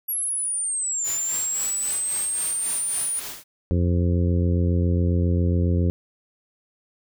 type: linear two-way sweep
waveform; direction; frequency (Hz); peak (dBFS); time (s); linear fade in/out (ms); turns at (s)
sine; down then up; 11490 to 7040 to 9630; -23; 0.08-3.2; 10; 1.06
type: noise with tremolo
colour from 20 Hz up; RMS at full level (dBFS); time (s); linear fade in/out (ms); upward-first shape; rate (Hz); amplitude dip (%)
white; -33; 1.03-3.44; 50; sine; 3.7; 65
type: harmonic tone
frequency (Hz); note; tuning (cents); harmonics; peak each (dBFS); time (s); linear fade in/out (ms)
87.31; F2; 0; 1 / 2 / 3 / 4 / 5 / 6; -19 / -25 / -29 / -31 / -33 / -35; 3.71-5.9; 0
effects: none